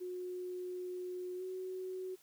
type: tone with pitch glide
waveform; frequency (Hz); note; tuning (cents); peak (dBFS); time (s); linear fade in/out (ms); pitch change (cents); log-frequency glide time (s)
sine; 362.6 to 372.1; F#4 to F#4; -35 to +10; -39; 0-2.16; 20; +45; 1.37-1.43
effects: white hiss -66 dBFS RMS until 2.22 s